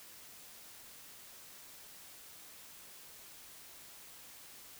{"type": "silence", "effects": ["white hiss -54 dBFS RMS until 4.79 s"]}